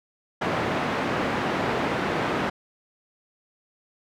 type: band-pass noise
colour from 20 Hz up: pink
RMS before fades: -26 dBFS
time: 0.41-2.5 s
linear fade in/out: 10 ms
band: 180 to 2000 Hz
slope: 12 dB/octave
effects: none